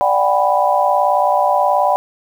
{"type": "chord", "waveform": "sine", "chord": "G major seventh", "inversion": "second", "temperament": "equal with one note detuned", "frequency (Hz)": [587.3, 740, 798.6, 987.8], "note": ["D5", "F#5", "G5", "B5"], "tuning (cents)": [0, 0, 32, 0], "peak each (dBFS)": -17, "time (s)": [0.01, 1.96], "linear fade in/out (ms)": 0, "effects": ["7-bit"]}